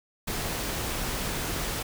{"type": "noise", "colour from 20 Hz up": "pink", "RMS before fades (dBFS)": -31, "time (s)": [0.27, 1.83], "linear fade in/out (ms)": 10, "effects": []}